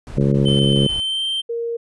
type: noise bursts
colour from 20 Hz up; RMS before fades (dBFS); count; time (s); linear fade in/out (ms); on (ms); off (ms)
brown; -31; 7; 0.07-1.002; 0; 110; 27
type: harmonic tone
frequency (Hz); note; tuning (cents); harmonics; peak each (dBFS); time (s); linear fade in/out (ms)
69.3; C#2; 0; 2 / 3 / 4 / 5 / 6 / 7 / 8; -16 / -19 / -26 / -24 / -25 / -27 / -29; 0.17-0.87; 5
type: tone with pitch glide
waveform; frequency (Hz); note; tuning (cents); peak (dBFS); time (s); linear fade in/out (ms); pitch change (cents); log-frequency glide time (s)
triangle; 3073 to 3136; G7 to G7; -35 to 0; -18; 0.45-1.42; 20; +35; 0.93-1.23
type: tone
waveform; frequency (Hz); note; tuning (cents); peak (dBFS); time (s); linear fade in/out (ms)
sine; 466.2; A#4; 0; -21; 1.49-1.77; 10
effects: resampled to 24000 Hz